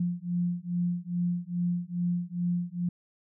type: beating tone pair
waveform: sine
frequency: 174.3 / 176.7 Hz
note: F3 / F3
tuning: -3 / +21 cents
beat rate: 2.4 Hz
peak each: -30 dBFS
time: 0-2.89 s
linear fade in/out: 5 ms
effects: none